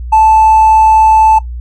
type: tone with hard clipping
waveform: triangle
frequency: 876 Hz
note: A5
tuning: 8 cents flat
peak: -3 dBFS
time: 0.12-1.39 s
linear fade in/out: 10 ms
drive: 2 dB
effects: noise-tail reverb RT60 0.1 s tail -17 dB re dry + added 60 Hz sine -19 dBFS peak until 1.6 s